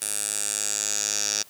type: tone with band-pass filter sweep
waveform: 10% pulse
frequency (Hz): 103.83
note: G#2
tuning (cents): 0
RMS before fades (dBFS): -27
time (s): 0.01-1.43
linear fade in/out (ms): 10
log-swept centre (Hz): 9500 to 5800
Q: 4.3
effects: white hiss -52 dBFS RMS until 1.49 s